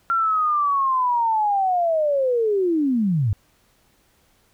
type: linear sweep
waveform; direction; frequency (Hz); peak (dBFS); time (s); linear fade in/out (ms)
sine; down; 1375 to 92.5; -17; 0.1-3.33; 0
effects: pink hiss -61 dBFS RMS until 4.53 s